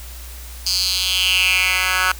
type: tone with high-pass filter sweep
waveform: 10% pulse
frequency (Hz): 185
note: F#3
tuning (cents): 0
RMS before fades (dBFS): -18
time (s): 0.66-2.12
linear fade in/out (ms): 5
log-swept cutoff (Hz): 4900 to 1500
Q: 4.6
effects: added 60 Hz sine -33 dBFS peak until 2.19 s + white hiss -39 dBFS RMS until 2.19 s